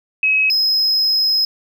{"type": "tone pair in turn", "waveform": ["sine", "triangle"], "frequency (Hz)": [2556, 5112], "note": ["D#7", "D#8"], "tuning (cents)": [46, 46], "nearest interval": "octave", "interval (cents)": 1200, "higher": "second", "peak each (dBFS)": -12, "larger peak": "neither", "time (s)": [[0.23, 0.5], [0.5, 1.45]], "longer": "second", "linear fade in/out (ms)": 2, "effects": []}